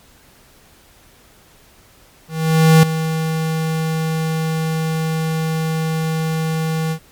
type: tone with ADSR envelope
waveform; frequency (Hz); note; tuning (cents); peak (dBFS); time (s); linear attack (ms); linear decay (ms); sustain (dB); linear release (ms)
square; 160; D#3; +49; -6; 2.28-6.99; 550; 4; -12; 75
effects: pink hiss -49 dBFS RMS until 7.11 s + MP3 96 kbps